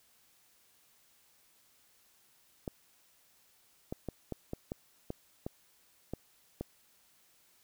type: clicks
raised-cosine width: 2 ms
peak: -23 dBFS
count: 10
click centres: 2.678 / 3.925 / 4.087 / 4.323 / 4.534 / 4.719 / 5.104 / 5.465 / 6.136 / 6.61 s
effects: white hiss -67 dBFS RMS until 7.63 s

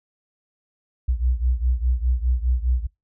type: beating tone pair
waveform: sine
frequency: 60.1 / 65 Hz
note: B1 / C2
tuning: -46 / -11 cents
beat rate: 4.9 Hz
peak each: -20 / -23 dBFS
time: 1.08-2.87 s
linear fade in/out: 10 ms
effects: noise-tail reverb RT60 0.2 s tail -26 dB re dry

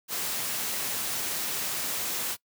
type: noise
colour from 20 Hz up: white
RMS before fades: -31 dBFS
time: 0.08-2.37 s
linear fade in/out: 50 ms
effects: noise-tail reverb RT60 0.1 s tail -22 dB re dry + high-pass 100 Hz 12 dB/octave

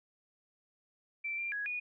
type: tone with pitch steps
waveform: sine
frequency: 2338 / 2376 / 1665 / 2457 Hz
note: D7 / D7 / G#6 / D#7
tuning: -8 / +20 / +4 / -22 cents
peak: -34 dBFS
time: 1.24-1.8 s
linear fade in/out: 10 ms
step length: 140 ms
effects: none

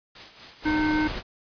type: noise with tremolo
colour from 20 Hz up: white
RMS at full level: -41 dBFS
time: 0.15-0.87 s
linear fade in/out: 5 ms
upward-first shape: sine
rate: 4.2 Hz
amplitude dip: 60%
type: noise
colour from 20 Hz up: pink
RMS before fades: -32 dBFS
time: 0.62-1.23 s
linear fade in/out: 50 ms
type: harmonic tone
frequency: 307.1 Hz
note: D#4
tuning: 23 cents flat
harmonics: 1 / 3 / 5 / 7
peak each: -22 / -31 / -30 / -36 dBFS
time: 0.65-1.08 s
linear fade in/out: 10 ms
effects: resampled to 11025 Hz

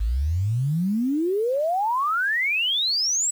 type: exponential sweep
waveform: sine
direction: up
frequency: 50.8 to 7990 Hz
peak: -20 dBFS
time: 0-3.31 s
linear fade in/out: 10 ms
effects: 8-bit

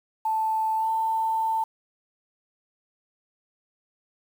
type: tone with pitch glide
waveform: sine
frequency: 880 to 891.3 Hz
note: A5 to A5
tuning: 0 to +22 cents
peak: -22 dBFS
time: 0.25-1.64 s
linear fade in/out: 5 ms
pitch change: +22 cents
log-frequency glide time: 0.75-0.9 s
effects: 8-bit

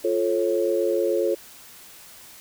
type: chord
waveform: sine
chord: F augmented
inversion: none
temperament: just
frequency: 349.2 / 436.5 / 545.7 Hz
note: F4 / A4 / C#5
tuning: 0 / -14 / -27 cents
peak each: -24 dBFS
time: 0.04-1.35 s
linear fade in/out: 10 ms
effects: white hiss -46 dBFS RMS until 2.4 s

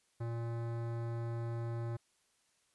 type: tone with hard clipping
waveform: sine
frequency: 116.54 Hz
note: A#2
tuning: in tune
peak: -38 dBFS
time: 0.2-1.97 s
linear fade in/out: 10 ms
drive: 18 dB
effects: white hiss -74 dBFS RMS until 2.74 s + resampled to 24000 Hz

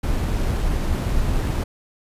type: noise with sample-and-hold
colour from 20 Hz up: brown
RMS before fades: -21 dBFS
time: 0.03-1.64 s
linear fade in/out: 10 ms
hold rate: 11025 Hz
effects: resampled to 32000 Hz

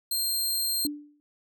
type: tone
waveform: 15% pulse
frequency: 4186 Hz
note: C8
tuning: in tune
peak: -19 dBFS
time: 0.11-0.87 s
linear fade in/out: 5 ms
type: tone with exponential decay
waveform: sine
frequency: 294.2 Hz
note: D4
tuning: 3 cents sharp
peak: -25 dBFS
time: 0.85-1.2 s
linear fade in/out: 0 ms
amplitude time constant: 74 ms
effects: none

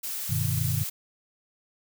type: noise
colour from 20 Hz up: blue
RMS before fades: -33 dBFS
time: 0.03-0.9 s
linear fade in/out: 10 ms
type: chord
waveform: sine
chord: G augmented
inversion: none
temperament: just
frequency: 98 / 122.5 / 153.12 Hz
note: G2 / B2 / D#3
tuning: 0 / -14 / -27 cents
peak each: -29 dBFS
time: 0.29-0.84 s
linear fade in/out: 10 ms
effects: none

